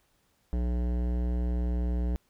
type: tone with hard clipping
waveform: sine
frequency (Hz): 60.4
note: B1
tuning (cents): -38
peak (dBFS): -28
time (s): 0.53-2.16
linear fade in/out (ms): 0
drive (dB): 16
effects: pink hiss -70 dBFS RMS until 2.29 s